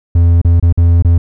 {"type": "tone with dropouts", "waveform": "triangle", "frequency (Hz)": 85.2, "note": "F2", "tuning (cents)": -42, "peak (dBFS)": -3, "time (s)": [0.15, 1.18], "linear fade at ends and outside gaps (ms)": 5, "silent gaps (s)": [[0.416, 0.447], [0.599, 0.626], [0.726, 0.775], [1.024, 1.047]], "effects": []}